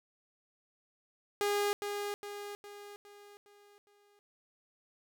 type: tone with echo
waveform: sawtooth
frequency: 408.9 Hz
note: G#4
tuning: 27 cents flat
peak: -25 dBFS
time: 1.41-1.73 s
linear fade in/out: 0 ms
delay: 410 ms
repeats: 6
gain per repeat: -6 dB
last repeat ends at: 4.19 s
effects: none